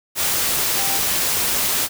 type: tone in noise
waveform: sine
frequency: 784 Hz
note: G5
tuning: in tune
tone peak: -29 dBFS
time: 0.74-1.02 s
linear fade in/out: 50 ms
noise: white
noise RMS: -20 dBFS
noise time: 0.15-1.89 s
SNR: -12 dB
effects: none